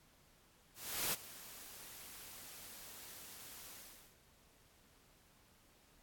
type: noise with ADSR envelope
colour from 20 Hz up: white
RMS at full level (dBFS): -36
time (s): 0.74-4.17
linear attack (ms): 390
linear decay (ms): 25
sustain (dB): -17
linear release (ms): 440
effects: pink hiss -68 dBFS RMS until 6.02 s + AAC 64 kbps